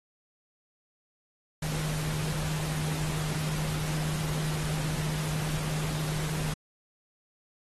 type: tone in noise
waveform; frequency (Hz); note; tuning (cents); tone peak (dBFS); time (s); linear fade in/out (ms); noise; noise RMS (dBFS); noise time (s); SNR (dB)
sine; 154.1; D#3; -16; -30; 1.62-6.54; 5; pink; -36; 1.62-6.54; +3
effects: AAC 32 kbps